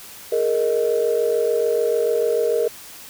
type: chord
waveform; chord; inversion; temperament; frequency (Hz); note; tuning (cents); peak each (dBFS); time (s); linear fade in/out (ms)
sine; Ab suspended second; none; equal with one note detuned; 419.4 / 466.2 / 622.3; Ab4 / Bb4 / Eb5; +17 / 0 / 0; -22 / -18 / -24; 0.32-2.68; 5
effects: tanh soft clip ceiling -9 dBFS + white hiss -40 dBFS RMS until 3.09 s